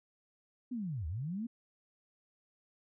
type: linear two-way sweep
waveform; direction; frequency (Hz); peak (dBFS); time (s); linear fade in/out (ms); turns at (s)
sine; down then up; 259.9 to 71.4 to 241.9; -35; 0.71-1.47; 10; 1.07
effects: none